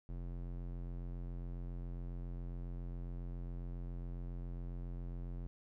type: tone with band-pass filter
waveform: square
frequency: 43.65 Hz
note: F1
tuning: in tune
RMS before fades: -43 dBFS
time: 0.09-5.47 s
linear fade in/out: 0 ms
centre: 110 Hz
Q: 0.51
effects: none